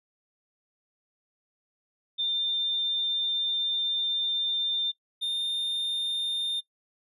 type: tone pair in turn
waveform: sine / triangle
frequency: 3596 / 3623 Hz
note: A7 / A7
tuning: +37 / +50 cents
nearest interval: unison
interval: 13 cents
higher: second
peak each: -25 dBFS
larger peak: neither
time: 2.18-4.92 / 5.21-6.61 s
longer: first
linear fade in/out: 20 ms
effects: noise-tail reverb RT60 0.1 s tail -18 dB re dry + resampled to 32000 Hz